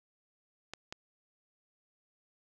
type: clicks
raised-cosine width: 0.2 ms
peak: -23 dBFS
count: 2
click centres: 0.736 / 0.925 s
effects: none